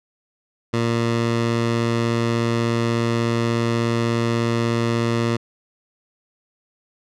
15% pulse tone, 116.54 Hz, A#2, in tune, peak -12 dBFS, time 0.73-5.37 s, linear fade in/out 10 ms, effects low-pass 6000 Hz 12 dB/octave

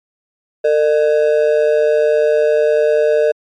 triangle ring-modulated tone, 528 Hz, C5, 16 cents sharp, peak -5 dBFS, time 0.64-3.32 s, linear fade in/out 10 ms, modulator 75.4 Hz, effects MP3 48 kbps

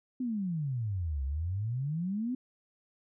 sine exponential two-way sweep, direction down then up, 261.6 to 65.41 to 261.6 Hz, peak -30 dBFS, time 0.2-2.35 s, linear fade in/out 5 ms, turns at 1.24 s, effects none

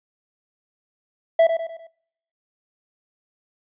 triangle tone with echo, 660 Hz, E5, 2 cents sharp, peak -9 dBFS, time 1.39-1.47 s, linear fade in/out 5 ms, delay 100 ms, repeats 4, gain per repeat -7 dB, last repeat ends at 1.87 s, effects noise-tail reverb RT60 0.7 s tail -24 dB re dry + resampled to 8000 Hz

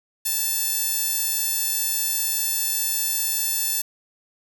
sawtooth tone with high-pass filter, 879 Hz, A5, 2 cents flat, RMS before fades -24 dBFS, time 0.25-3.82 s, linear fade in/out 10 ms, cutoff 7900 Hz, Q 0.57, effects none

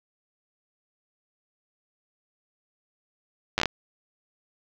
slowing click train, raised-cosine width 0.2 ms, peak -5 dBFS, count 6, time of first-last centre 3.58-3.657 s, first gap 9 ms, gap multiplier 1.27, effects low-pass 5000 Hz 12 dB/octave + 7-bit

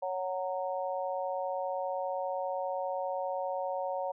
harmonic tone, 185 Hz, F#3, in tune, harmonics 3 / 4 / 5, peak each -34 / -36 / -38 dBFS, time 0.02-4.12 s, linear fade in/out 10 ms, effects none

